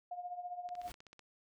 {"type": "tone with tremolo", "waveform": "sine", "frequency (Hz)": 713, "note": "F5", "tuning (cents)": 36, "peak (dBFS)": -37, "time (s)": [0.11, 0.9], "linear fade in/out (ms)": 5, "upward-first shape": "triangle", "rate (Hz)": 15, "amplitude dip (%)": 80}
{"type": "click train", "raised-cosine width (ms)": 0.2, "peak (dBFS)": -37, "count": 9, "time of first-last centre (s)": [0.69, 1.193], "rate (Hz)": 15.9}
{"type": "noise with exponential growth", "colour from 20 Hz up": "pink", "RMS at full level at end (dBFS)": -46, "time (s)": [0.72, 0.92], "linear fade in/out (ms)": 5, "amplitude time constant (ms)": 42}
{"effects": []}